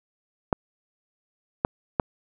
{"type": "clicks", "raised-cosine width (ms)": 1, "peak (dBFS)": -6, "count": 3, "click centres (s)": [0.528, 1.649, 1.998], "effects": []}